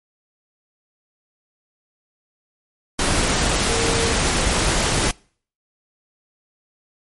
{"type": "tone in noise", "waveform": "sine", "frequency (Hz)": 459.5, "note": "A#4", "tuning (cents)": -25, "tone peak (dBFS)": -23, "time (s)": [3.69, 4.12], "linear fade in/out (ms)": 2, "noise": "pink", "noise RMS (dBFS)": -19, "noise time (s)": [2.99, 5.11], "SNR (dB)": -7, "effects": ["noise-tail reverb RT60 0.5 s tail -26 dB re dry", "MP3 48 kbps"]}